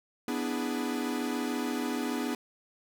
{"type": "chord", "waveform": "45% pulse", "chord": "E dominant seventh", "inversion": "second", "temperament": "equal with one note detuned", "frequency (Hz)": [246.9, 293.7, 327.9, 415.3], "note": ["B3", "D4", "E4", "G#4"], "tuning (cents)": [0, 0, -9, 0], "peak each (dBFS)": [-33, -35, -39, -38], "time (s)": [0.28, 2.35], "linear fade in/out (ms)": 2, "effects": []}